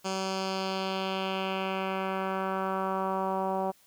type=tone with low-pass filter sweep; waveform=10% pulse; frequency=190.7 Hz; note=G3; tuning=47 cents flat; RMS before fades=-31 dBFS; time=0.04-3.72 s; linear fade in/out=20 ms; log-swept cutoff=6500 to 790 Hz; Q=2; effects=white hiss -62 dBFS RMS until 3.86 s